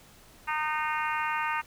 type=harmonic tone; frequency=306.8 Hz; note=D#4; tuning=24 cents flat; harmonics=3 / 4 / 5 / 6 / 7 / 8 / 9; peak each=-31 / -33 / -35 / -37 / -38 / -39 / -40 dBFS; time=0.47-1.62 s; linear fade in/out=20 ms; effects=pink hiss -55 dBFS RMS until 1.66 s